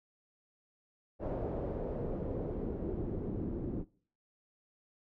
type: noise with low-pass filter sweep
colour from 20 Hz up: pink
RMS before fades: -37 dBFS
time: 1.19-3.85 s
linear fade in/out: 50 ms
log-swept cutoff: 590 to 310 Hz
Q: 2
effects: noise-tail reverb RT60 0.5 s tail -23 dB re dry